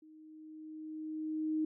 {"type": "tone with level ramp", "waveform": "sine", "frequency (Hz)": 311.8, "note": "D#4", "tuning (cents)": 4, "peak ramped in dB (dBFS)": [-55, -29], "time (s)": [0.02, 1.65], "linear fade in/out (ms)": 5, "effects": []}